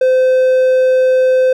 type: tone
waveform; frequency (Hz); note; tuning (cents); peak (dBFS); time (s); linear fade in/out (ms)
triangle; 515; C5; -28; -6; 0.01-1.53; 5
effects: none